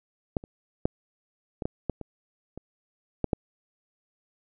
clicks, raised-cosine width 2 ms, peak -12 / -29 / -9 / -18 / -14 / -13 / -23 / -25 / -11 / -10 dBFS, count 10, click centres 0.368 / 0.439 / 0.855 / 1.622 / 1.655 / 1.897 / 2.013 / 2.576 / 3.243 / 3.332 s, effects none

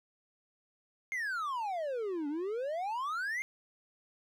triangle exponential two-way sweep, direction down then up, 2156 to 281 to 2156 Hz, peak -31 dBFS, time 1.12-3.42 s, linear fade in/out 0 ms, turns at 2.28 s, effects none

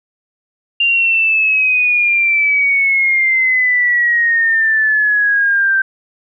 sine exponential sweep, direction down, 2794 to 1558 Hz, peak -10 dBFS, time 0.8-5.82 s, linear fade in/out 5 ms, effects none

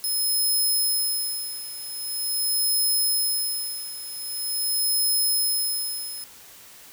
5% pulse tone with tremolo, 5150 Hz, E8, 41 cents flat, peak -14 dBFS, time 0.04-6.24 s, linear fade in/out 0 ms, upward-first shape sine, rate 0.44 Hz, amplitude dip 80%, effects white hiss -47 dBFS RMS until 6.92 s

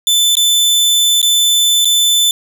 sawtooth tone with dropouts, 3520 Hz, A7, in tune, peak -6 dBFS, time 0.07-2.31 s, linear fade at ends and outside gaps 1 ms, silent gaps 0.353-0.369 / 1.216-1.228 / 1.847-1.854 s, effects none

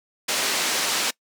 white band-pass noise, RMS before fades -24 dBFS, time 0.28-1.11 s, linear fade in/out 10 ms, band 270 to 6500 Hz, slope 12 dB/octave, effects noise-tail reverb RT60 0.1 s tail -23 dB re dry

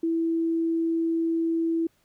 sine tone, 329.6 Hz, E4, in tune, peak -22 dBFS, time 0.03-1.87 s, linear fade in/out 5 ms, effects pink hiss -67 dBFS RMS until 2.04 s

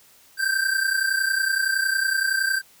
square tone pair together, 1553 / 1583.8 Hz, G6 / G6, -17 / +17 cents, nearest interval unison, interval 34 cents, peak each -24 dBFS, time 0.37-2.62 s, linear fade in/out 50 ms, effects white hiss -54 dBFS RMS until 2.8 s

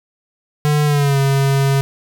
square tone with pitch glide, 148.9 to 137.33 Hz, D3 to C#3, +24 to -16 cents, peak -13 dBFS, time 0.65-1.81 s, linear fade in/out 0 ms, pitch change -140 cents, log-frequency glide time 0.85-1.18 s, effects none

